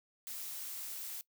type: noise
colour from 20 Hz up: blue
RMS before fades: -43 dBFS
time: 0.27-1.21 s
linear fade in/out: 0 ms
effects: noise-tail reverb RT60 0.1 s tail -21 dB re dry